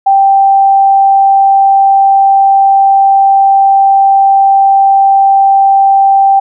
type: tone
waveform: sine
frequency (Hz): 784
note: G5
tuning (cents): 0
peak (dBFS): -3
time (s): 0.06-6.4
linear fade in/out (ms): 10
effects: none